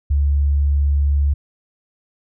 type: tone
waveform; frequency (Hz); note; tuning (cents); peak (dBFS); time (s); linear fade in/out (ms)
sine; 71.3; C#2; +49; -13; 0.1-1.34; 10
effects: none